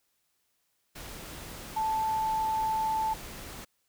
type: tone in noise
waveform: sine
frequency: 878 Hz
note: A5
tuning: 4 cents flat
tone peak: -26 dBFS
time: 1.76-3.14 s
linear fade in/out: 10 ms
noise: pink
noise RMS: -43 dBFS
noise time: 0.95-3.65 s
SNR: +14 dB
effects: white hiss -75 dBFS RMS until 3.88 s